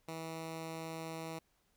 10% pulse tone, 162.2 Hz, E3, 28 cents flat, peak -33 dBFS, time 0.08-1.39 s, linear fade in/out 5 ms, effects pink hiss -75 dBFS RMS until 1.76 s

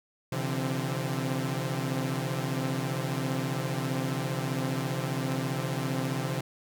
sawtooth tone cluster, 130.9 / 145.9 / 169 / 263.3 Hz, C3 / D3 / E3 / C4, +1 / -11 / +43 / +11 cents, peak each -28 / -31 / -31 / -33 dBFS, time 0.32-6.41 s, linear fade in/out 5 ms, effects none

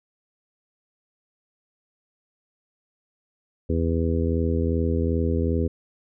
harmonic tone, 82.6 Hz, E2, 4 cents sharp, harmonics 1 / 2 / 3 / 4 / 5 / 6, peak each -23 / -30 / -27 / -31 / -29 / -31 dBFS, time 3.69-5.68 s, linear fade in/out 10 ms, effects none

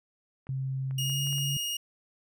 clicks, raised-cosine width 0.5 ms, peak -36 dBFS, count 6, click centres 0.469 / 0.91 / 1.098 / 1.271 / 1.328 / 1.383 s
sine tone with pitch glide, 133.1 to 140.28 Hz, C3 to C#3, +30 to +21 cents, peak -29 dBFS, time 0.49-1.57 s, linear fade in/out 2 ms, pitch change +91 cents, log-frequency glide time 0.96-1.22 s
sawtooth tone, 2861 Hz, F7, 41 cents sharp, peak -27 dBFS, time 0.98-1.77 s, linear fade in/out 5 ms
effects none

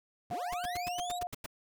25% pulse linear sweep, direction up, 71.9 to 3951 Hz, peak -37 dBFS, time 0.3-1.19 s, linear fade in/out 5 ms
sine tone with tremolo, 712 Hz, F5, 33 cents sharp, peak -33 dBFS, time 0.31-1.27 s, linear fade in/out 0 ms, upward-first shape sine, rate 8.9 Hz, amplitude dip 25%
pink noise bursts, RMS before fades -40 dBFS, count 9, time 0.52-1.462 s, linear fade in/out 5 ms, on 22 ms, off 93 ms
effects none

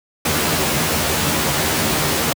pink noise with comb filter, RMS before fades -18 dBFS, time 0.25-2.33 s, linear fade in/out 5 ms, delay 13 ms, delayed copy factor +0.8, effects high-pass 100 Hz 12 dB/octave

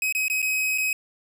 45% pulse tone with dropouts, 2535 Hz, D#7, 32 cents sharp, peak -22 dBFS, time 0.02-0.93 s, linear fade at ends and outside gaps 2 ms, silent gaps 0.125-0.149 / 0.282-0.299 / 0.419-0.426 / 0.778-0.782 s, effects none

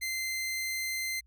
sawtooth tone, 2077 Hz, C7, 13 cents flat, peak -28 dBFS, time 0.01-1.21 s, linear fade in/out 20 ms, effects added 60 Hz sine -59 dBFS peak until 1.26 s

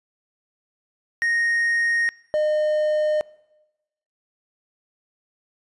triangle tone pair in turn, 1862 / 609.6 Hz, A#6 / D#5, -2 / -36 cents, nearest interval octave + perfect fifth, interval 1934 cents, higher first, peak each -17 / -16 dBFS, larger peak second, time 1.22-2.09 / 2.34-3.21 s, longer neither, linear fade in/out 0 ms, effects noise-tail reverb RT60 1.0 s tail -23 dB re dry + resampled to 24000 Hz

